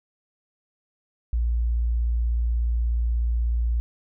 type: tone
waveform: sine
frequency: 58.27 Hz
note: A#1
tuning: in tune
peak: -20 dBFS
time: 1.33-3.8 s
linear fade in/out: 0 ms
effects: none